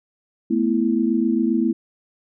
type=chord; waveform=sine; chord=A suspended second; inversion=none; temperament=just; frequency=220 / 247.5 / 330 Hz; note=A3 / B3 / E4; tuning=0 / +4 / +2 cents; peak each=-21 dBFS; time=0.5-1.73 s; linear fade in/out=10 ms; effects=none